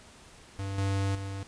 square tone with level steps, 98 Hz, G2, in tune, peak -33 / -27 / -35 dBFS, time 0.59-1.43 s, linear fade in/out 0 ms, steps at 0.78 / 1.15 s, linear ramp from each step 2 ms, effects pink hiss -53 dBFS RMS until 1.47 s + resampled to 22050 Hz

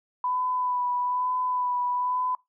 sine tone with vibrato, 995 Hz, B5, 13 cents sharp, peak -24 dBFS, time 0.24-2.35 s, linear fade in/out 2 ms, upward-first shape sine, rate 1.1 Hz, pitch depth 20 cents each way, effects noise-tail reverb RT60 0.2 s tail -23 dB re dry

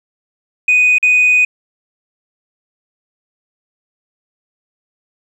sine tone with dropouts, 2489 Hz, D#7, in tune, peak -6 dBFS, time 0.68-1.45 s, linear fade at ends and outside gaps 5 ms, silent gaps 0.984-1.027 s, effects tanh soft clip ceiling -5 dBFS + 8-bit

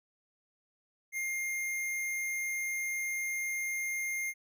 square tone, 2118 Hz, C7, 21 cents sharp, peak -33 dBFS, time 1.12-4.34 s, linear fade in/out 50 ms, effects none

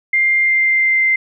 sine tone with pitch glide, 2100 to 2083 Hz, C7 to C7, +6 to -8 cents, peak -11 dBFS, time 0.13-1.16 s, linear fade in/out 5 ms, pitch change -14 cents, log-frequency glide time 0.42-1.04 s, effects none

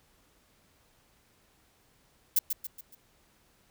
violet noise with echo, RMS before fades -23 dBFS, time 2.36-2.39 s, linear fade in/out 5 ms, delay 140 ms, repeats 4, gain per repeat -7 dB, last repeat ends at 2.95 s, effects pink hiss -66 dBFS RMS until 3.7 s

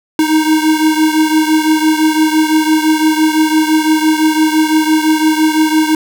square beating tone pair, 311.1 / 317 Hz, D#4 / D#4, 0 / +32 cents, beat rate 5.9 Hz, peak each -11 / -15 dBFS, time 0.19-5.95 s, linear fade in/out 2 ms, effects none

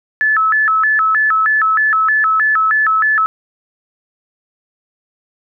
sine tone with vibrato, 1500 Hz, F#6, 23 cents sharp, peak -10 dBFS, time 0.21-3.26 s, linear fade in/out 0 ms, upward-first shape square, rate 3.2 Hz, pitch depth 250 cents each way, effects none

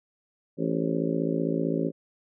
harmonic tone with a mistuned harmonic, 55.5 Hz, A1, 16 cents sharp, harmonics 3 / 4 / 5 / 6 / 7 / 8 / 9 / 10, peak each -30 / -33 / -29 / -35 / -31 / -35 / -37 / -37 dBFS, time 0.57-1.92 s, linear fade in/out 50 ms, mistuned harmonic 9, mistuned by +67 cents, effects none

